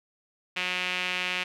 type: tone with band-pass filter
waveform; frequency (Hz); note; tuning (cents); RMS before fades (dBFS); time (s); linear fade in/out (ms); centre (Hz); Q
sawtooth; 181.6; F#3; -32; -30; 0.56-1.44; 10; 2600; 3.1
effects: none